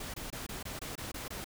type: noise bursts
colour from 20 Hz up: pink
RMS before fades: -41 dBFS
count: 9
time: 0-1.444 s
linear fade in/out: 5 ms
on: 140 ms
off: 23 ms
effects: none